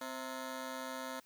15% pulse ring-modulated tone, 393 Hz, G4, 4 cents sharp, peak -31 dBFS, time 0.01-1.2 s, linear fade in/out 5 ms, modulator 134 Hz, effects white hiss -67 dBFS RMS until 1.25 s

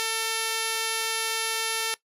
5% pulse tone with low-pass filter, 448.1 Hz, A4, 32 cents sharp, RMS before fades -28 dBFS, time 0-1.94 s, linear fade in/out 0 ms, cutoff 10000 Hz, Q 7.8, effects noise-tail reverb RT60 0.1 s tail -18 dB re dry

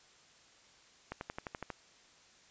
accelerating click train, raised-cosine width 0.5 ms, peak -24 dBFS, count 8, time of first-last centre 1.12-1.702 s, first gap 91 ms, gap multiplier 0.97, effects white hiss -62 dBFS RMS until 2.5 s + resampled to 16000 Hz

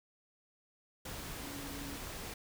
sine tone in noise, 281.6 Hz, C#4, 27 cents sharp, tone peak -46 dBFS, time 1.43-1.96 s, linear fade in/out 5 ms, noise pink, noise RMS -44 dBFS, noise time 1.05-2.34 s, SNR -5 dB, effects none

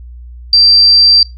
sine tone, 4699 Hz, D8, in tune, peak -3 dBFS, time 0.53-1.23 s, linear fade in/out 2 ms, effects noise-tail reverb RT60 0.2 s tail -21 dB re dry + added 60 Hz sine -28 dBFS peak until 1.37 s

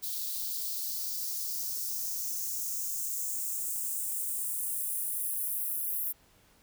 violet noise with high-pass filter sweep, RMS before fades -34 dBFS, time 0.02-6.13 s, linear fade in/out 20 ms, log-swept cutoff 3900 to 12000 Hz, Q 2.7, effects pink hiss -63 dBFS RMS until 6.62 s

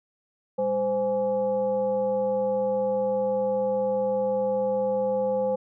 sine tone with frequency modulation, 518 Hz, C5, 17 cents flat, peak -22 dBFS, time 0.58-5.56 s, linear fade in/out 10 ms, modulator 317 Hz, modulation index 0.58, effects none

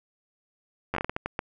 slowing click train, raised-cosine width 0.5 ms, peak -13 dBFS, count 10, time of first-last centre 0.94-1.391 s, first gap 10 ms, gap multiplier 1.38, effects none

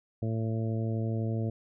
harmonic tone, 112 Hz, A2, 31 cents sharp, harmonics 1 / 2 / 3 / 4 / 5 / 6, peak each -29 / -35 / -39 / -41 / -43 / -45 dBFS, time 0.22-1.5 s, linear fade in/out 5 ms, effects none

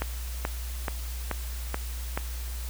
click train, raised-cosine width 0.5 ms, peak -13 dBFS, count 6, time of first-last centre 0.02-2.175 s, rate 2.32 Hz, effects added 60 Hz sine -32 dBFS peak until 2.69 s + white hiss -43 dBFS RMS until 2.69 s

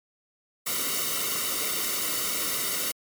white noise with comb filter, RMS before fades -28 dBFS, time 0.66-2.92 s, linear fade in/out 10 ms, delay 1.2 ms, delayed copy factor -0.8, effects MP3 96 kbps

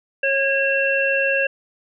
sine tone cluster, 547 / 1639 / 2707 Hz, C#5 / G#6 / E7, -23 / -23 / +45 cents, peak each -21 dBFS, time 0.23-1.47 s, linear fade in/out 5 ms, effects none

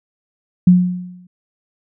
sine tone with exponential decay, 180 Hz, F#3, 47 cents flat, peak -3 dBFS, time 0.67-1.27 s, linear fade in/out 5 ms, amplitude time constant 130 ms, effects none

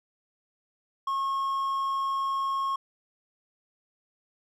triangle tone, 1087 Hz, C#6, 34 cents flat, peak -24 dBFS, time 1.07-2.76 s, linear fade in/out 5 ms, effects none

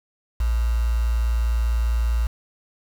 sine tone with quantisation, 57.6 Hz, A#1, 20 cents flat, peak -18 dBFS, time 0.4-2.27 s, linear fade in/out 5 ms, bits 6, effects none

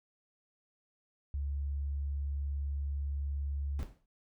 sine tone, 70.6 Hz, C#2, 32 cents sharp, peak -32 dBFS, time 1.34-3.83 s, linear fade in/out 0 ms
brown noise with exponential decay, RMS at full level -37 dBFS, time 3.79-4.06 s, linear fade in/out 1 ms, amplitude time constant 57 ms
effects none

